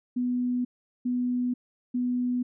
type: tone bursts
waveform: sine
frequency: 247.3 Hz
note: B3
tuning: 3 cents sharp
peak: -24 dBFS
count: 3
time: 0.16-2.43 s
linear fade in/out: 10 ms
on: 490 ms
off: 400 ms
effects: none